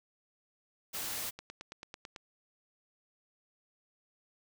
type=noise; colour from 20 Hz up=white; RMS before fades=-38 dBFS; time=0.93-1.31 s; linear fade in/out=20 ms
type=click train; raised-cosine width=0.2 ms; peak=-27 dBFS; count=8; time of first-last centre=1.39-2.162 s; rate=9.07 Hz
effects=none